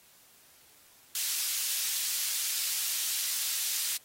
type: high-pass noise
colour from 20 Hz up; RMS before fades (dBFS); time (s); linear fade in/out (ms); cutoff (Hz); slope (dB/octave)
pink; -32; 1.15-3.97; 2; 4100; 12
effects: white hiss -59 dBFS RMS until 4.04 s + AAC 48 kbps